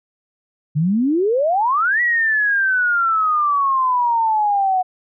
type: exponential two-way sweep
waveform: sine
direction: up then down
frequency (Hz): 142.2 to 1952 to 732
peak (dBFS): -14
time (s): 0.75-4.83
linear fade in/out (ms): 20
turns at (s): 2.01
effects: none